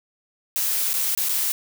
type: noise with dropouts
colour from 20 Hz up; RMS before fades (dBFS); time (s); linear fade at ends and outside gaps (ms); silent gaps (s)
blue; -23; 0.56-1.52; 0; 0.932-0.94 / 1.15-1.175 / 1.287-1.293
effects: none